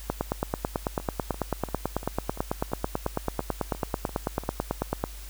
two click trains, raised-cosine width 1 ms, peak -11 / -24 dBFS, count 46 / 11, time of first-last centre 0.1-5.04 / 1-4.436 s, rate 9.11 / 2.91 Hz, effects added 50 Hz sine -39 dBFS peak until 5.29 s + white hiss -47 dBFS RMS until 5.29 s

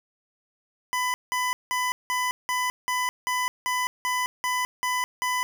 25% pulse tone bursts, 1000 Hz, B5, 21 cents sharp, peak -20 dBFS, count 12, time 0.93-5.43 s, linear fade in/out 0 ms, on 210 ms, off 180 ms, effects none

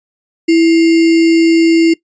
sine tone with sample-and-hold, 329.6 Hz, E4, in tune, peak -5 dBFS, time 0.48-1.94 s, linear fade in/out 10 ms, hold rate 2450 Hz, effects noise-tail reverb RT60 0.1 s tail -19 dB re dry + resampled to 16000 Hz

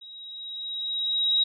sine tone with level ramp, 3821 Hz, A#7, 42 cents sharp, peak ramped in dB -42 to -18 dBFS, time 0.01-1.44 s, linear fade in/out 10 ms, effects none

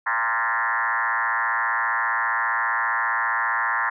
sine tone with frequency modulation, 1387 Hz, F6, 12 cents flat, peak -20 dBFS, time 0.06-3.9 s, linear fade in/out 10 ms, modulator 115 Hz, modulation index 4.4, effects none

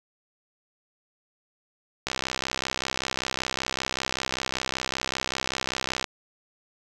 click train, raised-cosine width 0.2 ms, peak -9 dBFS, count 260, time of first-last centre 2.07-6.042 s, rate 65.2 Hz, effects none

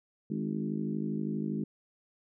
harmonic tone with a mistuned harmonic, 52.5 Hz, G#1, 19 cents sharp, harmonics 3 / 4 / 5 / 6 / 7 / 8, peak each -37 / -33 / -40 / -39 / -42 / -48 dBFS, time 0.3-1.64 s, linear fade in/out 5 ms, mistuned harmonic 6, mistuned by -24 cents, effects none

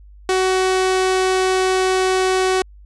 sawtooth tone, 374.6 Hz, F#4, 21 cents sharp, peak -11 dBFS, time 0.29-2.62 s, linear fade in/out 2 ms, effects added 50 Hz sine -40 dBFS peak until 2.85 s + resampled to 22050 Hz

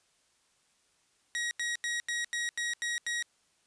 sawtooth tone bursts, 1898 Hz, A#6, 31 cents sharp, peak -27 dBFS, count 8, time 1.35-3.225 s, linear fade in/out 0 ms, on 160 ms, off 85 ms, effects white hiss -70 dBFS RMS until 3.66 s + resampled to 22050 Hz

